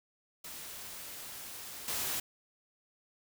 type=noise with level steps; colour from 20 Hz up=white; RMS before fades=-45 / -35 dBFS; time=0.44-2.2 s; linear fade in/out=5 ms; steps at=1.88 s; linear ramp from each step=2 ms; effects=none